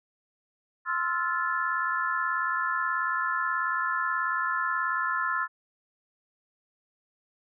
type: chord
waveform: sine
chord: F major seventh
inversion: second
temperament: equal with one note detuned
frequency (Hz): 1046.5 / 1318.5 / 1396.9 / 1736.8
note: C6 / E6 / F6 / A6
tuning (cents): 0 / 0 / 0 / -23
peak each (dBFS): -31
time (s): 0.85-5.48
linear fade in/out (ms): 50
effects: none